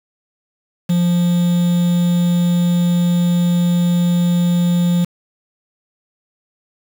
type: tone with quantisation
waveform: triangle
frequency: 174.61 Hz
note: F3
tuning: in tune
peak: -10 dBFS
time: 0.89-5.05 s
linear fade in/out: 10 ms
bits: 5
effects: none